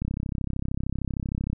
click train, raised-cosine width 5 ms, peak -16 dBFS, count 51, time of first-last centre 0.02-1.531 s, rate 33.1 Hz, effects none

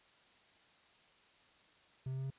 triangle tone with pitch steps, 130.81 / 132.02 / 133.25 / 134.49 Hz, C3 / C3 / C3 / C3, 0 / +16 / +32 / +48 cents, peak -35 dBFS, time 2.06-2.304 s, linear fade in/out 5 ms, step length 61 ms, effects white hiss -66 dBFS RMS until 2.38 s + resampled to 8000 Hz

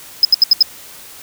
triangle tone bursts, 5080 Hz, D#8, 35 cents sharp, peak -3 dBFS, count 5, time 0.23-0.626 s, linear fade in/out 2 ms, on 20 ms, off 74 ms, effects white hiss -37 dBFS RMS until 1.22 s

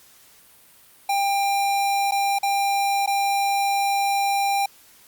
square tone with dropouts, 796 Hz, G5, 26 cents sharp, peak -20 dBFS, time 1.09-4.66 s, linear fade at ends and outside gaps 5 ms, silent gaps 2.111-2.119 / 2.387-2.43 / 3.062-3.074 s, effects white hiss -52 dBFS RMS until 5.07 s + Opus 48 kbps

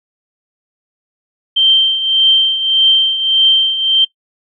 sine tone with tremolo, 3136 Hz, G7, in tune, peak -5 dBFS, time 1.56-4.05 s, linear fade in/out 10 ms, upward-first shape triangle, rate 1.7 Hz, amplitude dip 70%, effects noise-tail reverb RT60 0.1 s tail -19 dB re dry

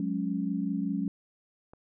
sine chord, F# suspended second, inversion none, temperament equal with one note detuned, 182.45 / 207.7 / 277.2 Hz, F#3 / G#3 / C#4, -24 / 0 / 0 cents, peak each -32 dBFS, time 0-1.08 s, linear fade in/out 2 ms
click, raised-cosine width 1 ms, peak -35 dBFS, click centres 1.735 s
effects none

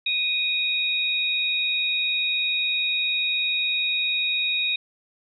sine tone pair together, 2483 / 3770 Hz, D#7 / A#7, -4 / +19 cents, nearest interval perfect fifth, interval 723 cents, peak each -24 dBFS, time 0.06-4.76 s, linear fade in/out 5 ms, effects none

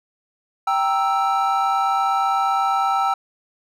triangle chord, E diminished, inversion first, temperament equal, 784 / 932.3 / 1318.5 Hz, G5 / Bb5 / E6, 0 / 0 / 0 cents, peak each -18 / -24 / -19 dBFS, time 0.67-3.14 s, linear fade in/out 5 ms, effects none

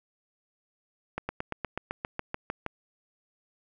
slowing click train, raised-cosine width 0.5 ms, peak -16 dBFS, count 12, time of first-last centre 1.18-2.663 s, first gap 110 ms, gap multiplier 1.04, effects none

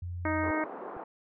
sine tone, 88.1 Hz, F2, 16 cents sharp, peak -34 dBFS, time 0.02-0.51 s, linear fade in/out 5 ms
harmonic tone, 311.1 Hz, D#4, in tune, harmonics 1 / 2 / 3 / 4 / 5 / 6 / 7, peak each -31 / -34 / -36 / -37 / -38 / -39 / -39 dBFS, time 0.25-0.64 s, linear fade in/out 2 ms
pink band-pass noise, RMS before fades -41 dBFS, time 0.43-1.04 s, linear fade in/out 5 ms, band 300 to 1200 Hz, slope 24 dB/octave
click, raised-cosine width 3 ms, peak -35 dBFS, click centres 0.967 s
effects none

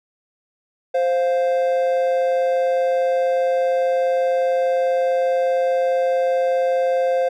triangle tone pair together, 523.3 / 698.5 Hz, C5 / F5, 0 / 0 cents, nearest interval perfect fourth, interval 500 cents, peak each -15 / -21 dBFS, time 0.94-7.29 s, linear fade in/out 10 ms, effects none

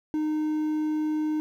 triangle tone, 307.3 Hz, D#4, 21 cents flat, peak -22 dBFS, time 0.14-1.4 s, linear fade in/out 0 ms, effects 10-bit

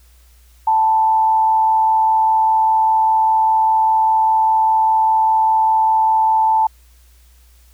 sine tone with frequency modulation, 880 Hz, A5, in tune, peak -11 dBFS, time 0.67-6.67 s, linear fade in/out 5 ms, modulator 105 Hz, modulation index 0.36, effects added 60 Hz sine -46 dBFS peak until 7.73 s + white hiss -55 dBFS RMS until 7.73 s

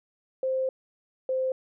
sine tone pair in turn, 523.3 / 520.4 Hz, C5 / C5, 0 / -9 cents, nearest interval unison, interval 9 cents, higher first, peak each -24 dBFS, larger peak neither, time 0.43-0.69 / 1.29-1.52 s, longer first, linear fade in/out 2 ms, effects none

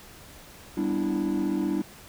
triangle chord, E minor seventh, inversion first, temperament equal, 196 / 246.9 / 293.7 / 329.6 Hz, G3 / B3 / D4 / E4, 0 / 0 / 0 / 0 cents, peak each -27 / -31 / -25 / -26 dBFS, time 0.77-1.82 s, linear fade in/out 5 ms, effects tanh soft clip ceiling -18 dBFS + pink hiss -48 dBFS RMS until 2.08 s

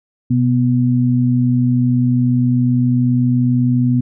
sine tone pair together, 126.23 / 246.4 Hz, B2 / B3, +38 / -4 cents, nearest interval octave, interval 1158 cents, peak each -14 dBFS, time 0.3-4.01 s, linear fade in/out 10 ms, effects none

